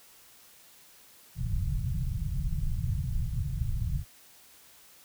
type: low-pass noise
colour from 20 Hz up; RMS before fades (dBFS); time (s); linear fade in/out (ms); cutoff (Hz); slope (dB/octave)
pink; -30; 1.35-4.05; 50; 160; 48
effects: white hiss -56 dBFS RMS until 5.04 s